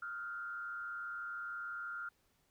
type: tone with frequency modulation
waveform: sine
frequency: 1396.9 Hz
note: F6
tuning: in tune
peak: -40 dBFS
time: 0.02-2.09 s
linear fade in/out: 5 ms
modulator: 120 Hz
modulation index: 0.64
effects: pink hiss -75 dBFS RMS until 2.5 s